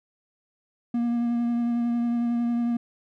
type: tone with vibrato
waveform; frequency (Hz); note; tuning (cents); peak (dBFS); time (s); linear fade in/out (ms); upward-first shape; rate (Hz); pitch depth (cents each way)
triangle; 236.9; A#3; +28; -20; 0.94-2.77; 5; triangle; 11; 18
effects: none